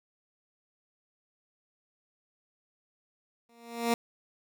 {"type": "tone with exponential growth", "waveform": "15% pulse", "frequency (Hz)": 233.9, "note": "A#3", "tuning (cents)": 6, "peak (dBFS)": -16, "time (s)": [3.49, 3.94], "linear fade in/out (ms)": 2, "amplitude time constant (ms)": 96, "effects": []}